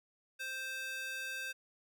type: tone with high-pass filter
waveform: square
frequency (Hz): 523.3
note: C5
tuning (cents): 0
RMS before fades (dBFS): -41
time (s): 0.39-1.53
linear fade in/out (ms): 20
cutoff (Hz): 1900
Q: 2.7
effects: none